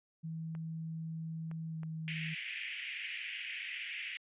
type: tone with pitch glide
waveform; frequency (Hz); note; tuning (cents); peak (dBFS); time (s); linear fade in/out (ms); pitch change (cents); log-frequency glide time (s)
sine; 161.8 to 159.76; E3 to D#3; -32 to +46; -38; 0.23-2.35; 20; -22; 1.7-1.77
type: clicks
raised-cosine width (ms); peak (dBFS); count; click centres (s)
0.5; -37; 3; 0.551 / 1.514 / 1.833
type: band-pass noise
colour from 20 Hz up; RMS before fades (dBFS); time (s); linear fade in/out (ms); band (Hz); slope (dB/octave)
white; -42; 2.08-4.17; 0; 1900 to 2900; 48
effects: resampled to 8000 Hz